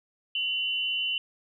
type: tone pair together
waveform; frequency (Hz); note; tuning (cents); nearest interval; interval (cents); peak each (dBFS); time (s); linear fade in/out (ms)
sine; 2763 / 3002; F7 / F#7; -19 / +24; minor second; 143; -30 / -28; 0.35-1.18; 2
effects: none